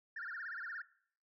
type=tone with vibrato; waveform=sine; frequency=1587 Hz; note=G6; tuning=21 cents sharp; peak=-40 dBFS; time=0.16-0.82 s; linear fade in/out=5 ms; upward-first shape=sine; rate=17 Hz; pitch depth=250 cents each way; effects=noise-tail reverb RT60 0.6 s tail -20 dB re dry + tanh soft clip ceiling -36 dBFS